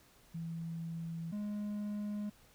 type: tone pair in turn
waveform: sine / triangle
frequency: 165.4 / 207.6 Hz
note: E3 / G#3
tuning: +6 / 0 cents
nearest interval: major third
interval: 394 cents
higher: second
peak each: -38 / -34 dBFS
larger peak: second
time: 0.34-1.32 / 1.32-2.3 s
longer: neither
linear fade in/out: 10 ms
effects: pink hiss -64 dBFS RMS until 2.54 s